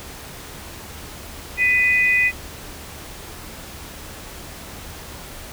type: tone pair together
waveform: sine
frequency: 1996.9 / 2489 Hz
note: B6 / D#7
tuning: +19 / 0 cents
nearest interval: major third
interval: 381 cents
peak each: -17 dBFS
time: 1.57-2.32 s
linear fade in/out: 50 ms
effects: added 75 Hz sine -44 dBFS peak until 5.52 s + pink hiss -37 dBFS RMS until 5.52 s